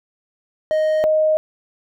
triangle / sine tone pair in turn, 622.3 / 622.3 Hz, D#5 / D#5, 0 / 0 cents, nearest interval unison, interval 0 cents, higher neither, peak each -13 dBFS, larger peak neither, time 0.71-1.04 / 1.04-1.37 s, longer neither, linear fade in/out 0 ms, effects none

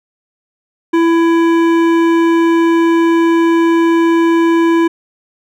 triangle tone with hard clipping, 333.1 Hz, E4, 18 cents sharp, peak -10 dBFS, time 0.93-4.88 s, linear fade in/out 10 ms, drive 17 dB, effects none

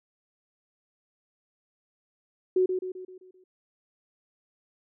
sine tone with echo, 370 Hz, F#4, in tune, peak -19 dBFS, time 2.56-2.66 s, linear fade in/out 5 ms, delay 130 ms, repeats 6, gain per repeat -6 dB, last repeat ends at 3.44 s, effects none

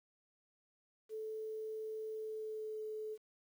sine tone with pitch glide, 436.9 to 431.9 Hz, A4 to A4, -12 to -32 cents, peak -40 dBFS, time 1.09-3.18 s, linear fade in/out 50 ms, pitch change -20 cents, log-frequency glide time 2.13-2.86 s, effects 11-bit

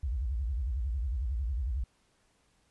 sine tone with vibrato, 62.6 Hz, B1, 24 cents sharp, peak -29 dBFS, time 0.03-1.84 s, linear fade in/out 5 ms, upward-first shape sine, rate 11 Hz, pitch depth 290 cents each way, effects pink hiss -70 dBFS RMS until 2.7 s + resampled to 24000 Hz

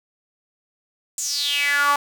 sawtooth tone with high-pass filter sweep, 286.7 Hz, D4, 42 cents flat, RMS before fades -21 dBFS, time 1.18-1.96 s, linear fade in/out 2 ms, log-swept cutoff 7500 to 960 Hz, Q 6.6, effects none

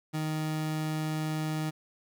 30% pulse tone, 155.56 Hz, D#3, in tune, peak -27 dBFS, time 0.13-1.71 s, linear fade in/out 20 ms, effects 11-bit

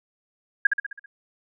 sine tone with echo, 1627 Hz, G#6, 36 cents flat, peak -12 dBFS, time 0.65-0.67 s, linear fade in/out 5 ms, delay 65 ms, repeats 6, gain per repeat -5 dB, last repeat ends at 1.06 s, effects none

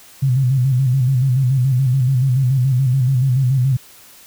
sine tone with vibrato, 130 Hz, C3, 11 cents flat, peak -12 dBFS, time 0.22-3.77 s, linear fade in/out 10 ms, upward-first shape square, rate 7 Hz, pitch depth 77 cents each way, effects white hiss -44 dBFS RMS until 4.26 s

